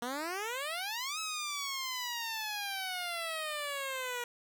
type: exponential two-way sweep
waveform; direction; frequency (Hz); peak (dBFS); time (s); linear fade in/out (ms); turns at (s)
10% pulse; up then down; 233.1 to 1300 to 477.6; -27; 0.02-4.24; 2; 1.19
effects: none